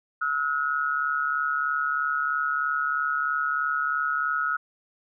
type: tone pair together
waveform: sine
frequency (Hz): 1297.9 / 1441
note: E6 / F#6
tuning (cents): -27 / -46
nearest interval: major second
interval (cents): 181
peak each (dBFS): -26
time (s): 0.21-4.57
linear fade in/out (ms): 10
effects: none